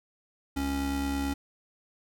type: tone pair together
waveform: square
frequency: 69.3 / 277.2 Hz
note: C#2 / C#4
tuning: 0 / 0 cents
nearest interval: 2 octaves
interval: 2400 cents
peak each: -34 / -30 dBFS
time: 0.56-1.34 s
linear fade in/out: 10 ms
effects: none